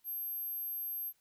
sine tone, 12480 Hz, G9, 9 cents flat, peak -36 dBFS, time 0.04-1.13 s, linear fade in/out 50 ms, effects white hiss -74 dBFS RMS until 1.2 s

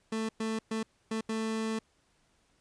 30% pulse tone bursts at uneven times, 221.5 Hz, A3, 12 cents sharp, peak -28 dBFS, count 5, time 0.12-0.29 / 0.4-0.59 / 0.71-0.83 / 1.11-1.21 / 1.29-1.79 s, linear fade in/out 5 ms, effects pink hiss -70 dBFS RMS until 2.6 s + resampled to 22050 Hz

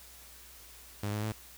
sawtooth tone with pitch steps, 103 / 105.77 / 108.62 Hz, G#2 / G#2 / A2, -14 / +32 / -22 cents, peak -28 dBFS, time 1.03-1.321 s, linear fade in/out 5 ms, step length 97 ms, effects added 60 Hz sine -58 dBFS peak until 1.57 s + white hiss -53 dBFS RMS until 1.57 s

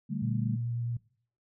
sine chord, D suspended fourth, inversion none, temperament equal with one note detuned, 146.83 / 196 / 222.6 Hz, D3 / G3 / A3, 0 / 0 / +20 cents, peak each -35 dBFS, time 0.09-0.57 s, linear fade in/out 20 ms
sine tone with vibrato, 118.5 Hz, A#2, 29 cents sharp, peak -30 dBFS, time 0.22-0.97 s, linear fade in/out 5 ms, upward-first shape sine, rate 9.2 Hz, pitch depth 11 cents each way
effects noise-tail reverb RT60 0.5 s tail -20 dB re dry

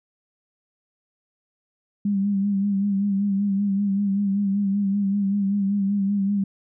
sine tone with vibrato, 199.4 Hz, G3, 30 cents sharp, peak -19 dBFS, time 2.05-6.44 s, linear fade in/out 5 ms, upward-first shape sine, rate 5.2 Hz, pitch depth 47 cents each way, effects none

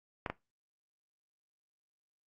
clicks, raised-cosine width 0.5 ms, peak -19 dBFS, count 2, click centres 0.262 / 0.3 s, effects noise-tail reverb RT60 0.2 s tail -18 dB re dry + Opus 48 kbps

